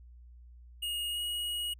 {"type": "tone with pitch glide", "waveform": "square", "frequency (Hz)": [2864, 2896], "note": ["F7", "F#7"], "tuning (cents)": [43, -38], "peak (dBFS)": -33, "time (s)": [0.82, 1.74], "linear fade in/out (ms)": 10, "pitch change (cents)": 19, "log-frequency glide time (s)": [1.1, 1.21], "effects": ["added 60 Hz sine -50 dBFS peak until 1.79 s"]}